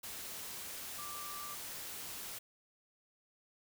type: tone in noise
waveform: sine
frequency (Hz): 1174.7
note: D6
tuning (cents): 0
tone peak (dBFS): -46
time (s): 0.98-1.55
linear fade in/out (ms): 10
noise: white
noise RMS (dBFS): -45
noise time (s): 0.03-2.39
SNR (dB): -4
effects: none